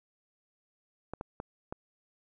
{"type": "clicks", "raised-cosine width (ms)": 1, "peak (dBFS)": -23, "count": 4, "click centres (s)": [1.136, 1.211, 1.401, 1.725], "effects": []}